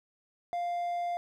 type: tone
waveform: triangle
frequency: 698.5 Hz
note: F5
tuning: in tune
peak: -28 dBFS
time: 0.53-1.17 s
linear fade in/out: 0 ms
effects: none